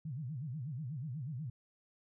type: tone with vibrato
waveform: sine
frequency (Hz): 138.5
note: C#3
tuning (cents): -1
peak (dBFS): -38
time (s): 0.05-1.5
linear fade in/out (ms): 5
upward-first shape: sine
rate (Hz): 8.2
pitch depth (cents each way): 280
effects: none